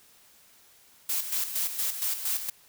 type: noise with tremolo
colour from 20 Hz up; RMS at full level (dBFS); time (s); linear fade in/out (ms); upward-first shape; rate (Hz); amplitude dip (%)
blue; -28; 1.09-2.5; 5; square; 4.3; 60
effects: white hiss -58 dBFS RMS until 2.68 s